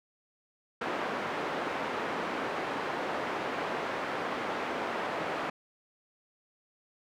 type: band-pass noise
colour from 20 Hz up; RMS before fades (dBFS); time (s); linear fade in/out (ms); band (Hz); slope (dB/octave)
pink; -34; 0.81-5.5; 5; 360 to 1800; 12
effects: none